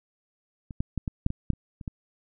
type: clicks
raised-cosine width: 5 ms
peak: -26 / -14 / -16 / -17 / -10 / -18 / -9 / -30 / -27 / -20 dBFS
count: 10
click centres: 0.708 / 0.805 / 0.977 / 1.078 / 1.264 / 1.304 / 1.503 / 1.534 / 1.812 / 1.878 s
effects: none